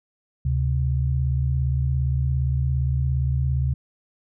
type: tone pair together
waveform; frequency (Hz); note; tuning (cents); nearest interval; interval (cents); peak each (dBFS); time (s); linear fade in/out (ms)
sine; 73.4 / 130.78; D2 / C3; 0 / 0; minor seventh; 1000; -22; 0.45-3.74; 5
effects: none